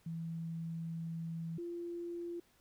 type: tone pair in turn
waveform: sine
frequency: 164.81 / 344.4 Hz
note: E3 / F4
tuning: 0 / -24 cents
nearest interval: octave + minor second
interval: 1276 cents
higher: second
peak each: -38 / -39 dBFS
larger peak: first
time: 0.06-1.58 / 1.58-2.4 s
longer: first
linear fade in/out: 5 ms
effects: pink hiss -70 dBFS RMS until 2.6 s